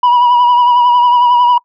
sine tone with vibrato, 973 Hz, B5, 26 cents flat, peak -3 dBFS, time 0.03-1.58 s, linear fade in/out 5 ms, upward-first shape sine, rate 11 Hz, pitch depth 36 cents each way, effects noise-tail reverb RT60 0.1 s tail -24 dB re dry + tanh soft clip ceiling -5 dBFS

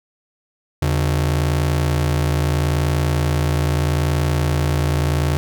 45% pulse ring-modulated tone, 110.5 Hz, A2, 8 cents sharp, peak -13 dBFS, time 0.82-5.37 s, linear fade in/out 0 ms, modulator 30.4 Hz, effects none

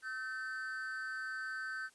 triangle tone with amplitude modulation, 1538 Hz, G6, 33 cents flat, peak -33 dBFS, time 0.02-1.9 s, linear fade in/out 50 ms, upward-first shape sine, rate 241 Hz, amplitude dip 80%, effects white hiss -67 dBFS RMS until 1.94 s + resampled to 24000 Hz

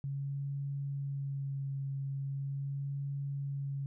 sine tone with vibrato, 138.59 Hz, C#3, in tune, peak -34 dBFS, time 0.04-3.86 s, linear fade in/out 0 ms, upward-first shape sine, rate 0.4 Hz, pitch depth 17 cents each way, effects none

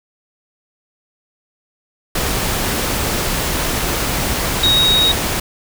sine tone in noise, 3781 Hz, A#7, 24 cents sharp, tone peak -11 dBFS, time 4.63-5.12 s, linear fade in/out 5 ms, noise pink, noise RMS -19 dBFS, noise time 2.15-5.4 s, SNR +5 dB, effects none

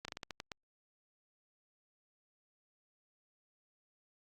slowing click train, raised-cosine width 0.2 ms, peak -24 dBFS, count 8, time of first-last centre 0.05-0.518 s, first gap 32 ms, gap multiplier 1.24, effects Opus 48 kbps

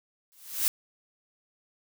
blue noise with exponential growth, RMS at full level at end -22 dBFS, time 0.32-0.68 s, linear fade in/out 0 ms, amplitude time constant 77 ms, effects none

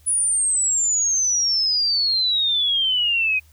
sine exponential sweep, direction down, 9956 to 2489 Hz, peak -17 dBFS, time 0.06-3.4 s, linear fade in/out 20 ms, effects added 77 Hz sine -50 dBFS peak until 3.52 s + white hiss -58 dBFS RMS until 3.52 s

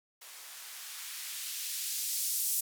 violet noise with band-pass filter sweep, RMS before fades -37 dBFS, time 0.21-2.61 s, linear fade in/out 10 ms, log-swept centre 620 to 8200 Hz, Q 0.73, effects none

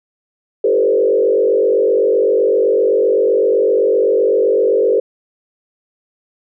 sine tone with frequency modulation, 455.8 Hz, A#4, 39 cents flat, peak -10 dBFS, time 0.64-5 s, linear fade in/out 5 ms, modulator 47.8 Hz, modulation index 1.5, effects none

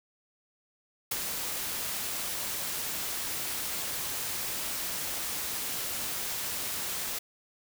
white noise with ADSR envelope, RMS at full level -30 dBFS, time 1.11-7.19 s, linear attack 6 ms, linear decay 42 ms, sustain -4 dB, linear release 8 ms, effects none

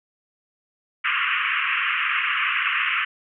white band-pass noise, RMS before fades -23 dBFS, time 1.04-3.05 s, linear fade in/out 10 ms, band 1100 to 2900 Hz, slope 96 dB/octave, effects none

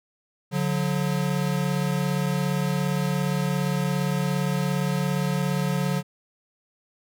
square tone pair together, 143.7 / 181.05 Hz, D3 / F#3, -37 / -37 cents, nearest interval major third, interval 400 cents, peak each -26 dBFS, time 0.51-6.03 s, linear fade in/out 50 ms, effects none

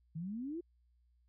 sine exponential sweep, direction up, 152.5 to 358.4 Hz, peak -38 dBFS, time 0.15-0.61 s, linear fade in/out 10 ms, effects added 60 Hz sine -68 dBFS peak until 1.28 s

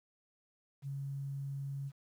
sine tone with quantisation, 138.59 Hz, C#3, in tune, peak -37 dBFS, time 0.82-1.92 s, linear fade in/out 50 ms, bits 11, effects none

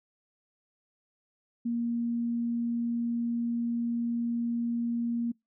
sine tone, 235.2 Hz, A#3, 16 cents sharp, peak -27 dBFS, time 1.65-5.32 s, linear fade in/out 10 ms, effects noise-tail reverb RT60 0.2 s tail -26 dB re dry

